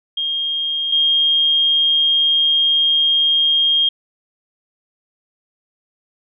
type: tone pair in turn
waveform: sine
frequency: 3229 / 3229 Hz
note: G#7 / G#7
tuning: -49 / -49 cents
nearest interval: unison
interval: 0 cents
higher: neither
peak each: -18 / -12 dBFS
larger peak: second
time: 0.17-0.92 / 0.92-3.89 s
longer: second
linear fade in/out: 5 ms
effects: none